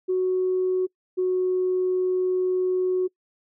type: tone pair in turn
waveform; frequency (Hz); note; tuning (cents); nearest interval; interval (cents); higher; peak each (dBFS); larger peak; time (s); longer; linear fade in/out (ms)
sine; 370 / 368.1; F#4 / F#4; 0 / -9; unison; 9; first; -19; neither; 0.08-0.87 / 1.17-3.08; second; 20
effects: noise-tail reverb RT60 0.1 s tail -24 dB re dry + tanh soft clip ceiling -15 dBFS